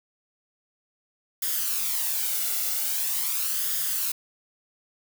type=noise with flanger; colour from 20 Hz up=blue; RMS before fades=-27 dBFS; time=1.42-4.12 s; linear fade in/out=5 ms; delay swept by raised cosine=0.59 to 1.46 ms; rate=0.43 Hz; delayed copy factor=+0.55; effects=none